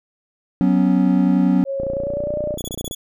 triangle chord, F# suspended fourth, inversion none, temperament equal, 185 / 246.9 / 277.2 Hz, F#3 / B3 / C#4, 0 / 0 / 0 cents, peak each -14 / -17 / -16 dBFS, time 0.61-1.64 s, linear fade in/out 0 ms
sine tone with pitch glide, 547 to 596.5 Hz, C#5 to D5, -23 to +27 cents, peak -21 dBFS, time 1.65-2.58 s, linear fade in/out 50 ms, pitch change +150 cents, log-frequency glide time 1.91-2.38 s
click train, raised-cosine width 2 ms, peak -15 dBFS, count 34, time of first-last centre 1.8-2.911 s, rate 29.7 Hz
15% pulse tone bursts, 3389 Hz, G#7, 34 cents sharp, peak -21 dBFS, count 6, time 2.58-2.949 s, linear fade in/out 5 ms, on 39 ms, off 27 ms
effects none

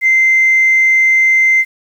sine tone, 2079 Hz, C7, 12 cents flat, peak -6 dBFS, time 0.01-1.65 s, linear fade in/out 50 ms, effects tanh soft clip ceiling -3 dBFS + 7-bit

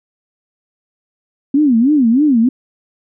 sine tone with vibrato, 261.6 Hz, C4, in tune, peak -8 dBFS, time 1.54-2.49 s, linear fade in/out 5 ms, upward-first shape sine, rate 3.2 Hz, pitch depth 270 cents each way, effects none

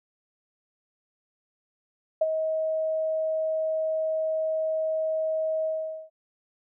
sine tone with ADSR envelope, 634 Hz, D#5, 32 cents sharp, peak -17 dBFS, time 2.21-6.1 s, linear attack 7 ms, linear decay 32 ms, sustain -7 dB, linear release 450 ms, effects none

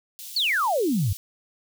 white high-pass noise, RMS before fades -39 dBFS, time 0.19-1.17 s, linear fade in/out 0 ms, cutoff 3100 Hz, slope 24 dB/octave
sine exponential sweep, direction down, 4655 to 86 Hz, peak -20 dBFS, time 0.36-1.13 s, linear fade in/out 5 ms
effects none

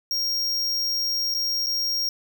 square tone with dropouts, 5580 Hz, F8, 2 cents flat, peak -23 dBFS, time 0.11-2.09 s, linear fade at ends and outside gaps 1 ms, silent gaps 1.341-1.348 / 1.662-1.668 s, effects none

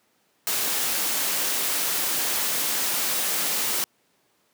white noise, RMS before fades -25 dBFS, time 0.47-3.84 s, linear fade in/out 0 ms, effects pink hiss -66 dBFS RMS until 4.53 s + high-pass 200 Hz 12 dB/octave

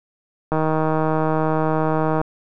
click train, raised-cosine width 1 ms, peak -7 dBFS, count 267, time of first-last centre 0.52-2.214 s, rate 157 Hz, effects none

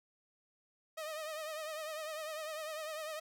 sawtooth tone with vibrato, 622.3 Hz, D#5, in tune, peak -36 dBFS, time 0.97-3.2 s, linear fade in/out 10 ms, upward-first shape triangle, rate 10 Hz, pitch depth 75 cents each way, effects none

